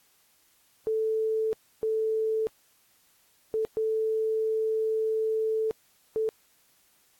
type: tone bursts at uneven times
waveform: sine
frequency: 440 Hz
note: A4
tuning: in tune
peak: -24 dBFS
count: 5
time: 0.87-1.53 / 1.83-2.47 / 3.54-3.65 / 3.77-5.71 / 6.16-6.29 s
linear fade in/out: 0 ms
effects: white hiss -64 dBFS RMS until 7.19 s + AAC 64 kbps